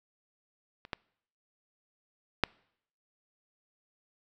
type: clicks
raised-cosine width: 0.3 ms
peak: -30 / -17 / -7 dBFS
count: 3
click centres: 0.851 / 0.932 / 2.437 s
effects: noise-tail reverb RT60 0.7 s tail -26 dB re dry